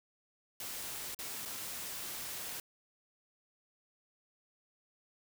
white noise with dropouts, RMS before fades -42 dBFS, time 0.6-2.6 s, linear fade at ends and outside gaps 2 ms, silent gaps 1.147-1.189 / 1.453-1.457 s, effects none

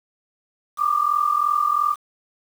sine tone pair together, 1168.1 / 1211 Hz, D6 / D#6, -10 / -47 cents, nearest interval minor second, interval 63 cents, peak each -20 dBFS, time 0.77-1.96 s, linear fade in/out 50 ms, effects 7-bit

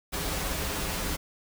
pink noise with comb filter, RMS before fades -31 dBFS, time 0.12-1.17 s, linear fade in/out 20 ms, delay 8.5 ms, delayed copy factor -0.75, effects none

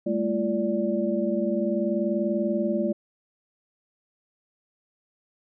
sine tone cluster, 203.7 / 224.1 / 343 / 583 Hz, G#3 / A3 / F4 / D5, -33 / +32 / -31 / -13 cents, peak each -28 dBFS, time 0.06-2.93 s, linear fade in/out 10 ms, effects none

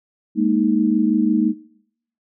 sine chord, Ab suspended second, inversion none, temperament just, 207.7 / 233.6 / 311.5 Hz, Ab3 / Bb3 / Eb4, 0 / +4 / +2 cents, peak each -19 dBFS, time 0.35-1.54 s, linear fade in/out 50 ms, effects noise-tail reverb RT60 0.7 s tail -19 dB re dry

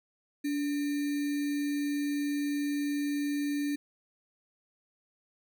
sine tone with sample-and-hold, 288.5 Hz, D4, 31 cents flat, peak -28 dBFS, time 0.44-3.76 s, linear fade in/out 10 ms, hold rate 2100 Hz, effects none

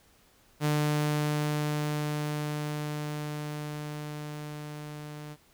sawtooth tone with level ramp, 149.6 Hz, D3, 32 cents sharp, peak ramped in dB -20 to -36 dBFS, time 0.6-5.37 s, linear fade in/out 50 ms, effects pink hiss -62 dBFS RMS until 5.53 s

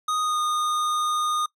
square tone with pitch glide, 1244.5 to 1226.7 Hz, D#6 to D#6, 0 to -25 cents, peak -23 dBFS, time 0.08-1.46 s, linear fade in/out 5 ms, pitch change -25 cents, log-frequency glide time 0.22-0.39 s, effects noise-tail reverb RT60 0.1 s tail -21 dB re dry + low-pass 10000 Hz 12 dB/octave

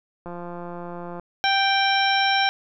click train, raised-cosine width 1 ms, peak -22 dBFS, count 164, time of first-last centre 0.26-1.197 s, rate 174 Hz
harmonic tone, 784 Hz, G5, in tune, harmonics 1 / 2 / 3 / 4 / 5 / 7, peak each -21 / -24 / -26 / -27 / -28 / -29 dBFS, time 1.44-2.49 s, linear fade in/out 0 ms
effects none

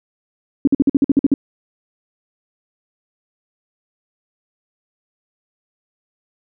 sine tone bursts, 277.2 Hz, C#4, in tune, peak -8 dBFS, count 10, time 0.65-1.34 s, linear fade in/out 2 ms, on 24 ms, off 50 ms, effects none

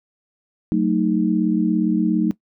sine chord, D# diminished, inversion first, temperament just, 186.68 / 224 / 311.1 Hz, F#3 / A3 / D#4, +16 / +31 / 0 cents, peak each -20 dBFS, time 0.72-2.31 s, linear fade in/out 0 ms, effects noise-tail reverb RT60 0.1 s tail -19 dB re dry

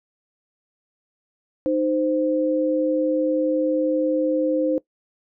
sine tone pair together, 308.6 / 519 Hz, D#4 / C5, -14 / -14 cents, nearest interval major sixth, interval 900 cents, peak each -21 dBFS, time 1.66-4.78 s, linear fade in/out 0 ms, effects noise-tail reverb RT60 0.1 s tail -20 dB re dry

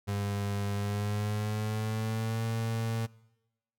35% pulse tone with pitch glide, 101.1 to 113.48 Hz, G#2 to A#2, -46 to -46 cents, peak -28 dBFS, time 0.07-3.07 s, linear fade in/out 20 ms, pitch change +200 cents, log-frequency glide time 0.73-2.46 s, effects noise-tail reverb RT60 1.0 s tail -23 dB re dry

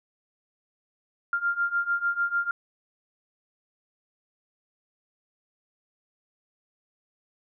sine beating tone pair, 1393 / 1399.7 Hz, F6 / F6, -5 / +3 cents, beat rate 6.7 Hz, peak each -28 / -26 dBFS, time 1.33-2.51 s, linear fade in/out 2 ms, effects none

